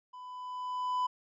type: tone with level ramp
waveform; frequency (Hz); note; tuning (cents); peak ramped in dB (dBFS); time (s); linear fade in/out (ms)
triangle; 1000; B5; +21; -43 to -25; 0.13-1.07; 10
effects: resampled to 16000 Hz